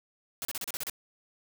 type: noise bursts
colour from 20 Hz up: white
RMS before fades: -35 dBFS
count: 8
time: 0.42-0.898 s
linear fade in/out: 0 ms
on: 30 ms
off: 34 ms
effects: none